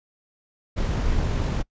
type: noise with amplitude modulation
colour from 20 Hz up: brown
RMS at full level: -22 dBFS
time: 0.76-1.63 s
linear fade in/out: 20 ms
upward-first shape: sine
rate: 47.3 Hz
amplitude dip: 25%
effects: noise-tail reverb RT60 0.1 s tail -24 dB re dry + resampled to 16000 Hz